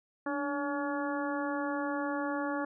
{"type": "harmonic tone with a mistuned harmonic", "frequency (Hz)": 283.2, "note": "C#4", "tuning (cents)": 37, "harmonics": [1, 2, 3, 4, 5, 6], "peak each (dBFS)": [-34, -37, -39, -40, -41, -42], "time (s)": [0.26, 2.65], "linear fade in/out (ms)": 5, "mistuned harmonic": 1, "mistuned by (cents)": 54, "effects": []}